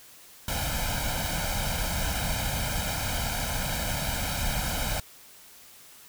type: noise with comb filter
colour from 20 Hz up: pink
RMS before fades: -29 dBFS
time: 0.48-5 s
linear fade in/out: 2 ms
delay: 1.3 ms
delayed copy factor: +0.85
effects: white hiss -51 dBFS RMS until 6.08 s